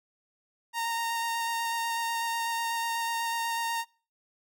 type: tone with vibrato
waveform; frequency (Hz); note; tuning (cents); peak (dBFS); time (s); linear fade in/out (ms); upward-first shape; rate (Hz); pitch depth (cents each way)
sawtooth; 924; A#5; -16; -25; 0.73-3.85; 50; square; 8.1; 9
effects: noise-tail reverb RT60 0.4 s tail -25 dB re dry